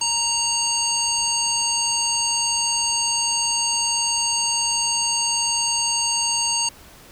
harmonic tone with a mistuned harmonic, 930 Hz, A#5, 4 cents flat, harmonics 1 / 3 / 5 / 7 / 9, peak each -28 / -28 / -24 / -24 / -26 dBFS, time 0.01-6.69 s, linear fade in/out 5 ms, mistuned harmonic 5, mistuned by -26 cents, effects pink hiss -46 dBFS RMS until 7.11 s

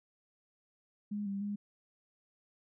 sine tone with pitch steps, 206.7 / 198.1 / 204.6 Hz, G#3 / G3 / G#3, -8 / +18 / -26 cents, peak -34 dBFS, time 1.11-1.56 s, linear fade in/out 10 ms, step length 150 ms, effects none

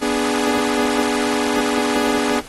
sawtooth chord, G# diminished, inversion first, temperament equal, 246.9 / 293.7 / 415.3 Hz, B3 / D4 / G#4, 0 / 0 / 0 cents, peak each -18 dBFS, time 0.01-2.41 s, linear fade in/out 20 ms, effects pink hiss -39 dBFS RMS until 2.48 s + AAC 32 kbps

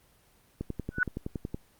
click train, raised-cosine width 3 ms, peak -20 dBFS, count 11, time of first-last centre 0.61-1.545 s, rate 10.7 Hz
sine tone with exponential growth, 1482 Hz, F#6, 2 cents sharp, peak -18 dBFS, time 0.91-1.03 s, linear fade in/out 1 ms, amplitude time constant 24 ms
effects pink hiss -63 dBFS RMS until 1.79 s + Opus 24 kbps

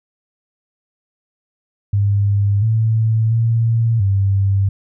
sine tone with pitch steps, 101.1 / 111.3 / 114.6 / 98.2 Hz, G#2 / A2 / A#2 / G2, -46 / +20 / -29 / +4 cents, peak -12 dBFS, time 1.93-4.69 s, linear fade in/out 5 ms, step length 690 ms, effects none

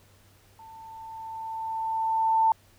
sine tone with level ramp, 892 Hz, A5, 23 cents sharp, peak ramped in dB -45 to -17 dBFS, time 0.59-2.52 s, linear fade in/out 2 ms, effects added 97 Hz sine -60 dBFS peak until 2.78 s + pink hiss -60 dBFS RMS until 2.78 s

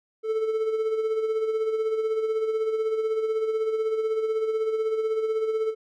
triangle tone with tremolo, 440 Hz, A4, in tune, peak -19 dBFS, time 0.23-5.75 s, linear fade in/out 50 ms, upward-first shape sine, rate 16 Hz, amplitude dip 50%, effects none

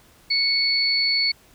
sine tone pair together, 2217 / 4434 Hz, C#7 / C#8, 0 / 0 cents, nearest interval octave, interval 1200 cents, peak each -24 / -19 dBFS, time 0.3-1.32 s, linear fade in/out 10 ms, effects pink hiss -54 dBFS RMS until 1.54 s

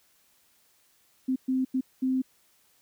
sine tone bursts at uneven times, 260 Hz, C4, 11 cents flat, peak -23 dBFS, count 4, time 1.28-1.36 / 1.48-1.65 / 1.74-1.81 / 2.02-2.22 s, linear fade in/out 10 ms, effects white hiss -65 dBFS RMS until 2.81 s

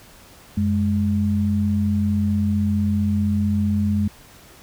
sine tone pair together, 92.15 / 207.7 Hz, F#2 / G#3, -7 / 0 cents, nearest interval octave + major second, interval 1407 cents, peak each -21 / -19 dBFS, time 0.57-4.08 s, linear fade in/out 5 ms, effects pink hiss -47 dBFS RMS until 4.62 s

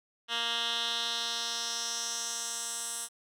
10% pulse tone with band-pass filter sweep, 233.1 Hz, A#3, in tune, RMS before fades -34 dBFS, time 0.28-3.09 s, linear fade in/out 50 ms, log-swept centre 2900 to 9000 Hz, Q 2.5, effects none

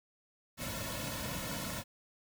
pink noise with comb filter, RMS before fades -39 dBFS, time 0.57-1.84 s, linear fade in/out 50 ms, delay 2.5 ms, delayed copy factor -0.95, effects none

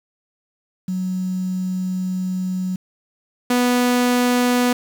sine / sawtooth tone pair in turn, 185 / 246.2 Hz, F#3 / B3, 0 / -5 cents, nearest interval perfect fourth, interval 495 cents, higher second, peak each -20 / -11 dBFS, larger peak second, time 0.88-2.76 / 3.5-4.73 s, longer first, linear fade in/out 5 ms, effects 7-bit

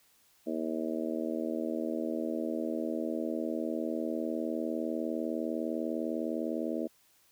harmonic tone, 79.9 Hz, D#2, 47 cents sharp, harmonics 3 / 4 / 5 / 6 / 7 / 8, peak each -36 / -35 / -41 / -41 / -40 / -40 dBFS, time 0.46-6.88 s, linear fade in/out 20 ms, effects white hiss -66 dBFS RMS until 7.31 s

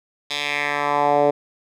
10% pulse tone with band-pass filter sweep, 145.3 Hz, D3, 18 cents flat, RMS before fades -20 dBFS, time 0.3-1.31 s, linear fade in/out 10 ms, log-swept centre 3800 to 510 Hz, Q 2.2, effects none

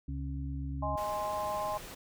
harmonic tone, 68.6 Hz, C#2, 17 cents flat, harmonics 1 / 2 / 4, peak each -36 / -39 / -42 dBFS, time 0.08-0.96 s, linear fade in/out 5 ms
sine chord, Ab major, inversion second, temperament equal, 622.3 / 830.6 / 1046.5 Hz, Eb5 / Ab5 / C6, 0 / 0 / 0 cents, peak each -36 dBFS, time 0.82-1.78 s, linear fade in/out 10 ms
pink noise, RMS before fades -46 dBFS, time 0.97-1.95 s, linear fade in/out 10 ms
effects none

